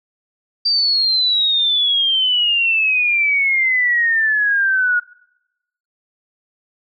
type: exponential sweep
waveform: sine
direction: down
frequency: 4700 to 1439 Hz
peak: -13 dBFS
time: 0.65-5 s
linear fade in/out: 10 ms
effects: noise-tail reverb RT60 0.9 s tail -24 dB re dry